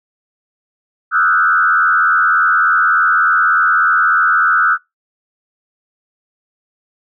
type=tone with frequency modulation; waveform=sine; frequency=1396.9 Hz; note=F6; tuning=in tune; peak=-9 dBFS; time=1.11-4.78 s; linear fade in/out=50 ms; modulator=83.4 Hz; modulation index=1.7; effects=noise-tail reverb RT60 0.2 s tail -25 dB re dry